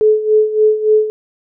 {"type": "tone with tremolo", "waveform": "sine", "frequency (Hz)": 430, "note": "A4", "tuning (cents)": -40, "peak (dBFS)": -6, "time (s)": [0.01, 1.1], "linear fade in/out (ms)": 0, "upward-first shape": "sine", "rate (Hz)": 3.5, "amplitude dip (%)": 75, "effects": []}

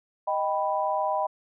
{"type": "chord", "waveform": "sine", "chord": "Eb augmented", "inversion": "none", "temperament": "equal", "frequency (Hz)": [622.3, 784, 987.8], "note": ["Eb5", "G5", "B5"], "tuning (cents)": [0, 0, 0], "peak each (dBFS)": -28, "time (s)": [0.27, 1.27], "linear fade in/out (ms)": 10, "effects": []}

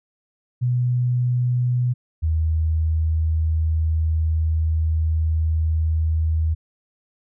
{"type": "tone pair in turn", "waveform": "sine", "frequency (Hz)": [123.6, 79.67], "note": ["B2", "D#2"], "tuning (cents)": [2, 42], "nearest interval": "minor sixth", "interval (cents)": 760, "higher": "first", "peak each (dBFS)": -17, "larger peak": "neither", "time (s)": [[0.61, 1.94], [2.22, 6.55]], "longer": "second", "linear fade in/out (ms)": 20, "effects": []}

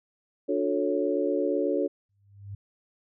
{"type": "chord", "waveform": "sine", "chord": "D major seventh", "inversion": "none", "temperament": "equal with one note detuned", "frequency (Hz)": [293.7, 361.8, 440, 554.4], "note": ["D4", "F#4", "A4", "C#5"], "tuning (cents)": [0, -39, 0, 0], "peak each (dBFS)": -29, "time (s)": [0.48, 1.88], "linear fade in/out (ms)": 20}
{"type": "tone with exponential growth", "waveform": "sine", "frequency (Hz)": 100, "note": "G2", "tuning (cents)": 35, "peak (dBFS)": -33, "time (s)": [2.09, 2.55], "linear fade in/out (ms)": 5, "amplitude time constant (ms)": 100}
{"effects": []}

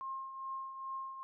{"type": "tone with tremolo", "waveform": "sine", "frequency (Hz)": 1067, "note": "C6", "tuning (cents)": 34, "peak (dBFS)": -37, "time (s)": [0.01, 1.23], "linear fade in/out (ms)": 0, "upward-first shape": "triangle", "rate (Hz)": 2.4, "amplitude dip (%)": 60, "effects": []}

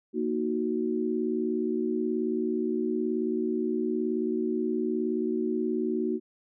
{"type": "chord", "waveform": "sine", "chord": "D# minor", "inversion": "second", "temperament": "equal", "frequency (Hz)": [233.1, 311.1, 370], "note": ["A#3", "D#4", "F#4"], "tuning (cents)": [0, 0, 0], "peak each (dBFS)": [-30, -31, -29], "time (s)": [0.13, 6.2], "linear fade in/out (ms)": 50, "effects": []}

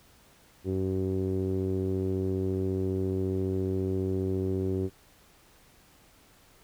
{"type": "tone with low-pass filter", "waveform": "sawtooth", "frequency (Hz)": 94.6, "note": "F#2", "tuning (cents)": 39, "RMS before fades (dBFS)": -29, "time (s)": [0.64, 4.9], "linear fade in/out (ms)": 50, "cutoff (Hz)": 370, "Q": 4.6, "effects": ["pink hiss -59 dBFS RMS until 6.63 s"]}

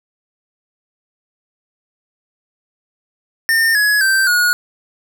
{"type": "tone with pitch steps", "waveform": "square", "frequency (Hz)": [1814, 1682.8, 1561, 1448.1], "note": ["A#6", "G#6", "G6", "F#6"], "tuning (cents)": [-48, 22, -8, -38], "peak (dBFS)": -12, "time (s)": [3.49, 4.53], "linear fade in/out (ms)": 0, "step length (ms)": 260, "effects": []}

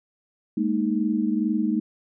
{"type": "chord", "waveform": "sine", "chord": "Ab suspended second", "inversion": "none", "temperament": "equal with one note detuned", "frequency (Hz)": [207.7, 230, 311.1], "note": ["Ab3", "Bb3", "Eb4"], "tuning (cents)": [0, -23, 0], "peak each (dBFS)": -25, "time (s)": [0.57, 1.8], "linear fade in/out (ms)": 5, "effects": []}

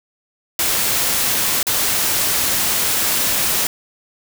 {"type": "noise with dropouts", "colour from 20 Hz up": "white", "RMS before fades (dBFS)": -18, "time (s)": [0.59, 3.67], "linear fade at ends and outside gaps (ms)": 2, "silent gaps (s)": [1.629, 1.668], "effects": []}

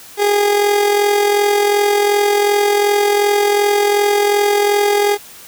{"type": "tone with amplitude modulation", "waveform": "30% pulse", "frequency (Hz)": 410, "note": "G#4", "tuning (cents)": -22, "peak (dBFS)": -7, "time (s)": [0.17, 5.18], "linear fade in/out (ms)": 50, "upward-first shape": "sine", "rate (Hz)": 42.7, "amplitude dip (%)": 45, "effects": ["white hiss -38 dBFS RMS until 5.47 s"]}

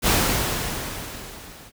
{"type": "noise with level ramp", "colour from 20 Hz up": "pink", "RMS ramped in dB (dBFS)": [-17, -45], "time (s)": [0.02, 1.72], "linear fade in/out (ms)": 50, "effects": []}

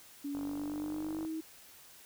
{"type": "tone with pitch glide", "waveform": "sine", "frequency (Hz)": [284, 318.8], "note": ["C#4", "D#4"], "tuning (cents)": [42, 42], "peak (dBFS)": -35, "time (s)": [0.24, 1.41], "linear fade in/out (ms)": 10, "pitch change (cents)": 200, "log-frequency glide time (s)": [0.42, 1.21]}
{"type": "click train", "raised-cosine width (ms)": 1, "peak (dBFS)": -32, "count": 45, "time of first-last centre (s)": [0.35, 1.25], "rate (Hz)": 48.9}
{"effects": ["white hiss -56 dBFS RMS until 2.05 s"]}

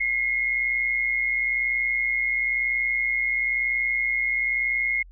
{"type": "tone pair together", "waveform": "sine", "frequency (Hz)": [2028, 2149], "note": ["B6", "C7"], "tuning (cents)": [45, 46], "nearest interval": "minor second", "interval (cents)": 101, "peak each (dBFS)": [-29, -22], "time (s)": [0, 5.03], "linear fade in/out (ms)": 10, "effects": ["added 43 Hz sine -44 dBFS peak until 5.11 s"]}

